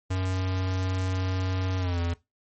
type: tone with pitch glide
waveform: square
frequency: 93.3 to 85.56 Hz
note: F#2 to F2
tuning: +15 to -35 cents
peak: -26 dBFS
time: 0.1-2.14 s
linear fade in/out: 10 ms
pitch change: -150 cents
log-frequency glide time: 1.78-2 s
effects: noise-tail reverb RT60 0.2 s tail -18 dB re dry + MP3 32 kbps